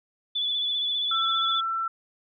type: tone with vibrato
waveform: sine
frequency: 3453 Hz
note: A7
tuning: 33 cents flat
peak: -24 dBFS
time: 0.35-1.61 s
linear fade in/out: 10 ms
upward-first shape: triangle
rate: 15 Hz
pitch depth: 40 cents each way
type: tone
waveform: sine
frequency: 1340 Hz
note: E6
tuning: 28 cents sharp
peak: -25 dBFS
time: 1.11-1.88 s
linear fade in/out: 5 ms
effects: none